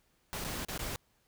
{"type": "noise with dropouts", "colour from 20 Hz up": "pink", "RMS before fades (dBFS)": -38, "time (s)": [0.33, 0.96], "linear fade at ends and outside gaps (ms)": 0, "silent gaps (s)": [[0.442, 0.447], [0.649, 0.685], [0.777, 0.792]], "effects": ["pink hiss -72 dBFS RMS until 1.27 s"]}